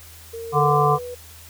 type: tone with pitch glide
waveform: sine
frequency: 458.1 to 491 Hz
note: A#4 to B4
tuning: -30 to -10 cents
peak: -30 dBFS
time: 0.33-1.15 s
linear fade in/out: 10 ms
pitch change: +120 cents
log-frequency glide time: 0.59-0.76 s
type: harmonic tone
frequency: 146.83 Hz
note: D3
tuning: in tune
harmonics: 1 / 3 / 5 / 7 / 8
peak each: -21 / -21 / -21 / -21 / -21 dBFS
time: 0.52-0.99 s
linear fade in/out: 50 ms
effects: added 81 Hz sine -45 dBFS peak until 1.49 s + white hiss -45 dBFS RMS until 1.49 s